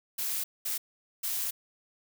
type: noise bursts at uneven times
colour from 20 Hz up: blue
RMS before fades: -32 dBFS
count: 3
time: 0.18-0.44 / 0.65-0.78 / 1.23-1.51 s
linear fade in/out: 10 ms
effects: none